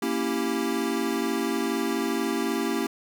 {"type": "chord", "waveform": "square", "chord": "A# diminished seventh", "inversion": "none", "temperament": "equal", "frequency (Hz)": [233.1, 277.2, 329.6, 392], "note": ["A#3", "C#4", "E4", "G4"], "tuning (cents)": [0, 0, 0, 0], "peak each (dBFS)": -31, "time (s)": [0.02, 2.87], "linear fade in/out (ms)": 5, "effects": []}